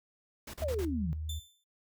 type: noise bursts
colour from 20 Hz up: pink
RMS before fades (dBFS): -44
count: 4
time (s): 0.47-0.852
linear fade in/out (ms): 5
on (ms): 67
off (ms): 38
type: tone with vibrato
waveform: sine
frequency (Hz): 77.78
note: D#2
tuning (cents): 0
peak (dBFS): -35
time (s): 0.6-1.4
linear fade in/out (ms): 20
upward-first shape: triangle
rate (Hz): 3.4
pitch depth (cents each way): 11
type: exponential sweep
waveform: sine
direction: down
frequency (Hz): 661 to 144.9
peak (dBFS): -31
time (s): 0.62-1.13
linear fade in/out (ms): 0
type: tone with exponential decay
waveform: sawtooth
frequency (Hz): 3542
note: A7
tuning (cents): +11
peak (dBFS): -34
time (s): 1.29-1.64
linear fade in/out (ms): 5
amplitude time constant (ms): 74
effects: noise-tail reverb RT60 0.2 s tail -17 dB re dry